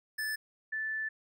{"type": "tone pair in turn", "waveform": ["square", "sine"], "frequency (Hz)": [1745, 1754.2], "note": ["A6", "A6"], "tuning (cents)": [-15, -6], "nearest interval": "unison", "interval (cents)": 9, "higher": "second", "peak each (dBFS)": [-33, -32], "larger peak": "second", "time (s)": [[0.18, 0.36], [0.72, 1.09]], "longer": "second", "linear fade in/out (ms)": 10, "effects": []}